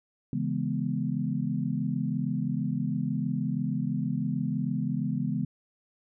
sine chord, C# minor seventh, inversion none, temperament equal, 138.59 / 164.81 / 207.7 / 246.9 Hz, C#3 / E3 / G#3 / B3, 0 / 0 / 0 / 0 cents, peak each -32 dBFS, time 0.33-5.45 s, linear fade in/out 2 ms, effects none

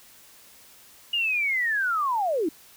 sine linear sweep, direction down, 2881 to 286.3 Hz, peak -22 dBFS, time 1.13-2.49 s, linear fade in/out 5 ms, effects white hiss -52 dBFS RMS until 2.76 s

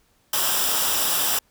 white noise with comb filter, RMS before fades -22 dBFS, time 0.33-1.39 s, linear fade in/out 5 ms, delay 0.46 ms, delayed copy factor -0.6, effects pink hiss -63 dBFS RMS until 1.5 s

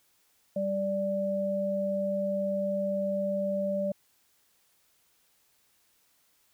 sine tone pair together, 196 / 586.2 Hz, G3 / D5, 0 / -3 cents, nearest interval octave + perfect fifth, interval 1897 cents, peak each -32 / -28 dBFS, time 0.56-3.92 s, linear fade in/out 5 ms, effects white hiss -68 dBFS RMS until 6.53 s

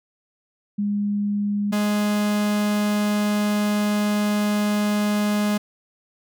sine / 45% pulse tone pair in turn, 204.7 / 208.2 Hz, G#3 / G#3, -25 / +5 cents, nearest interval unison, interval 30 cents, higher second, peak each -20 / -19 dBFS, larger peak second, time 0.78-1.72 / 1.72-5.58 s, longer second, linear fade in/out 10 ms, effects none

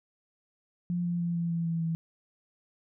sine tone with pitch steps, 175.3 / 173.39 / 171.49 / 169.62 / 167.77 / 165.94 / 164.13 Hz, F3 / F3 / F3 / E3 / E3 / E3 / E3, +7 / -12 / -31 / +50 / +31 / +12 / -7 cents, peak -27 dBFS, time 0.9-1.95 s, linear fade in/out 0 ms, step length 150 ms, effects none

